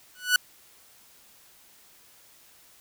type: tone with exponential growth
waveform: sawtooth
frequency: 1480 Hz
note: F#6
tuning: in tune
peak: -11 dBFS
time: 0.15-0.36 s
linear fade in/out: 2 ms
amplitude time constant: 44 ms
effects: white hiss -56 dBFS RMS until 2.8 s